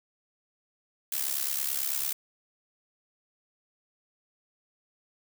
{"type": "noise with amplitude modulation", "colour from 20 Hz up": "blue", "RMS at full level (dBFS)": -27, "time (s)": [1.12, 2.13], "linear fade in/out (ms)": 5, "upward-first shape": "sine", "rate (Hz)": 69.1, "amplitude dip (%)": 80, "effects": []}